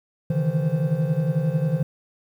triangle tone cluster, 136.9 / 152.8 / 163.9 / 520 Hz, C#3 / D#3 / E3 / C5, -21 / -31 / -10 / -11 cents, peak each -26 / -21 / -22 / -29 dBFS, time 0.3-1.83 s, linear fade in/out 5 ms, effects 9-bit

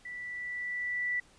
sine tone with level ramp, 1966 Hz, B6, 8 cents flat, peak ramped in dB -39 to -28 dBFS, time 0.05-1.2 s, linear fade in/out 5 ms, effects pink hiss -61 dBFS RMS until 1.38 s + resampled to 22050 Hz

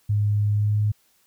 sine tone with pitch glide, 103.9 to 105.23 Hz, G#2 to G#2, +1 to +23 cents, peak -18 dBFS, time 0.09-0.92 s, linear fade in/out 10 ms, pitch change +22 cents, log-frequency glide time 0.51-0.78 s, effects white hiss -63 dBFS RMS until 1.26 s

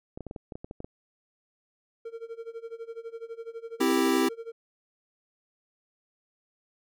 clicks, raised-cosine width 2 ms, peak -25 dBFS, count 11, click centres 0.175 / 0.207 / 0.267 / 0.311 / 0.362 / 0.522 / 0.555 / 0.645 / 0.711 / 0.804 / 0.845 s
triangle tone with tremolo, 458.5 Hz, A#4, 29 cents flat, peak -32 dBFS, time 2.05-4.52 s, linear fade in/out 5 ms, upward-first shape sine, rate 12 Hz, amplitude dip 90%
square chord, C major, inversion none, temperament equal, 261.6 / 329.6 / 392 Hz, C4 / E4 / G4, 0 / 0 / 0 cents, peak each -27 dBFS, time 3.8-4.29 s, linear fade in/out 10 ms
effects none

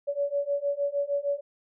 sine beating tone pair, 565 / 571.5 Hz, C#5 / D5, +33 / -47 cents, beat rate 6.5 Hz, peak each -29 / -28 dBFS, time 0.07-1.41 s, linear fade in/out 20 ms, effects none

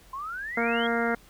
sine exponential sweep, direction up, 1030 to 3322 Hz, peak -32 dBFS, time 0.13-0.87 s, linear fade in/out 5 ms
harmonic tone, 233.1 Hz, A#3, in tune, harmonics 1 / 2 / 3 / 4 / 5 / 6 / 7 / 8 / 9, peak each -29 / -29 / -31 / -37 / -40 / -30 / -36 / -36 / -37 dBFS, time 0.57-1.15 s, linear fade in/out 5 ms
effects added 44 Hz sine -55 dBFS peak until 1.29 s + pink hiss -56 dBFS RMS until 1.29 s

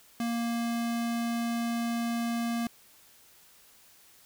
square tone, 233.7 Hz, A#3, 5 cents sharp, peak -29 dBFS, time 0.2-2.67 s, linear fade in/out 2 ms, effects white hiss -58 dBFS RMS until 4.25 s

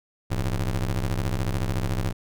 30% pulse ring-modulated tone, 65.41 Hz, C2, in tune, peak -18 dBFS, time 0.3-2.13 s, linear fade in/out 20 ms, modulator 39.6 Hz, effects none

